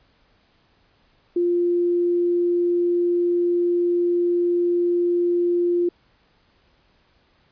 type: tone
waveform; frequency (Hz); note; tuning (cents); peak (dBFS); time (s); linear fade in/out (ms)
sine; 349.2; F4; 0; -17; 1.36-5.89; 5
effects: pink hiss -61 dBFS RMS until 7.51 s + resampled to 11025 Hz